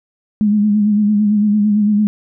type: tone with vibrato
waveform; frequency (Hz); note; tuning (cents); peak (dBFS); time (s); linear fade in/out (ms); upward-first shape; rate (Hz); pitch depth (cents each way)
sine; 208.8; G#3; +10; -10; 0.41-2.07; 0; sine; 8.9; 44
effects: none